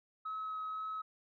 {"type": "tone with vibrato", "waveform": "sine", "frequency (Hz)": 1281, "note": "E6", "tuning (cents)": -50, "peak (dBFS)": -36, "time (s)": [0.25, 1.02], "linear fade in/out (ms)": 10, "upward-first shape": "sine", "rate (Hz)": 2, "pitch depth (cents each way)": 8, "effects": ["tanh soft clip ceiling -34 dBFS"]}